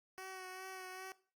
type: tone with vibrato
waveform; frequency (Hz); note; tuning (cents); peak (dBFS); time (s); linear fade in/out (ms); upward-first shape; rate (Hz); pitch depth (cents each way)
10% pulse; 374.5; F#4; +21; -38; 0.18-1.12; 0; sine; 2.5; 22
effects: noise-tail reverb RT60 0.4 s tail -18 dB re dry + Opus 48 kbps